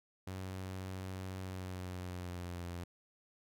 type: tone with pitch glide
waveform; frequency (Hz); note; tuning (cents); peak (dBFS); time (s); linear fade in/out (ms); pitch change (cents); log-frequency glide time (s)
sawtooth; 94 to 87.2; F#2 to F2; +28 to -2; -37; 0.27-2.84; 5; -130; 1.4-2.66
effects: none